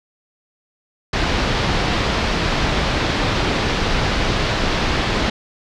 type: low-pass noise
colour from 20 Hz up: pink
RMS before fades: -19 dBFS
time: 1.13-5.3 s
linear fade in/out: 5 ms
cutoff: 4800 Hz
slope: 24 dB/octave
effects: none